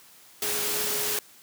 sine tone in noise, 418.2 Hz, G#4, 12 cents sharp, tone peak -36 dBFS, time 0.42-1.19 s, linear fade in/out 2 ms, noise white, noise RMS -28 dBFS, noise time 0.42-1.19 s, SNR -11 dB, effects white hiss -53 dBFS RMS until 1.42 s + high-pass 100 Hz 12 dB/octave

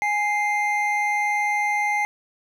triangle tone pair together, 830.6 / 2093 Hz, G#5 / C7, 0 / 0 cents, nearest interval octave + major third, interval 1600 cents, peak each -21 dBFS, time 0.02-2.05 s, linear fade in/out 0 ms, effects none

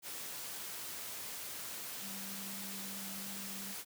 sine tone in noise, 196 Hz, G3, in tune, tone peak -48 dBFS, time 2-3.76 s, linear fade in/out 50 ms, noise white, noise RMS -44 dBFS, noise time 0.02-3.85 s, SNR -7 dB, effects high-pass 100 Hz 12 dB/octave

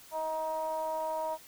triangle ring-modulated tone, 156.5 Hz, D#3, 10 cents sharp, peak -26 dBFS, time 0.11-1.38 s, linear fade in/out 50 ms, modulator 789 Hz, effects white hiss -54 dBFS RMS until 1.47 s

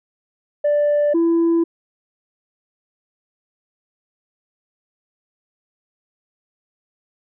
sine tone pair in turn, 587.3 / 334.4 Hz, D5 / E4, 0 / +25 cents, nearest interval minor seventh, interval 975 cents, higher first, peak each -12 / -11 dBFS, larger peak second, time 0.64-1.14 / 1.14-1.64 s, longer neither, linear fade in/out 10 ms, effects tanh soft clip ceiling -12 dBFS

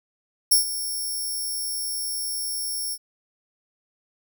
5% pulse tone with ADSR envelope, 5470 Hz, F8, 37 cents flat, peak -7 dBFS, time 0.51-2.98 s, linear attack 10 ms, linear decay 120 ms, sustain -14 dB, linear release 54 ms, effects none

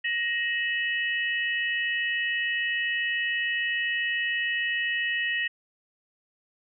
sine tone cluster, 1880 / 2606 / 2947 Hz, A#6 / E7 / F#7, +14 / -20 / -8 cents, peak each -26 / -33 / -33 dBFS, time 0.04-5.48 s, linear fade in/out 10 ms, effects none

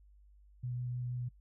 sine tone with vibrato, 123.47 Hz, B2, in tune, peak -35 dBFS, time 0.63-1.29 s, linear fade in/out 10 ms, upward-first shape sine, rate 6.3 Hz, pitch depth 12 cents each way, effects noise-tail reverb RT60 0.1 s tail -23 dB re dry + added 50 Hz sine -58 dBFS peak until 1.4 s

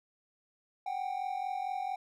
triangle tone pair together, 746.6 / 791 Hz, F#5 / G5, +15 / +15 cents, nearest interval minor second, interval 100 cents, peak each -34 / -34 dBFS, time 0.86-1.96 s, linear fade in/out 5 ms, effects none

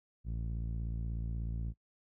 sawtooth tone with low-pass filter, 56.5 Hz, A1, 47 cents sharp, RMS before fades -37 dBFS, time 0.24-1.74 s, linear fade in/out 50 ms, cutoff 160 Hz, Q 1, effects noise-tail reverb RT60 0.1 s tail -25 dB re dry

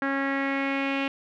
sawtooth tone with low-pass filter sweep, 274.2 Hz, C#4, 19 cents flat, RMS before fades -27 dBFS, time 0.02-1.08 s, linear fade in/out 2 ms, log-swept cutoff 1700 to 2700 Hz, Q 4.2, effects none

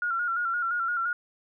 sine tone with vibrato, 1396.9 Hz, F6, in tune, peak -25 dBFS, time 0.02-1.13 s, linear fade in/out 2 ms, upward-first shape square, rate 5.8 Hz, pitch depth 48 cents each way, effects none

